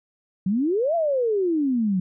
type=exponential two-way sweep; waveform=sine; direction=up then down; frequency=178 to 693 to 178 Hz; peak=-19 dBFS; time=0.46-2 s; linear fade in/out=5 ms; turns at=0.95 s; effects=none